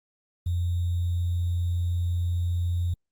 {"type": "tone with sample-and-hold", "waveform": "sine", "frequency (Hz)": 87.31, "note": "F2", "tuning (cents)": 0, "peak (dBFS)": -23, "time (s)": [0.46, 2.94], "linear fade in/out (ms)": 5, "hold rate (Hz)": 3675, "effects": ["Opus 32 kbps"]}